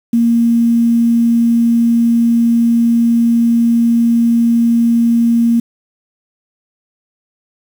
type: tone with quantisation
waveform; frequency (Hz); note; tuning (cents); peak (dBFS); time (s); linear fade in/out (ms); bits
sine; 233.1; A#3; 0; -8; 0.13-5.6; 5; 6
effects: none